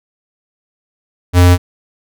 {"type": "tone", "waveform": "square", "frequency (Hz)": 88.9, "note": "F2", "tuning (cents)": 31, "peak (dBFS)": -5, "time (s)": [1.33, 1.58], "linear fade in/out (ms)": 50, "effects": []}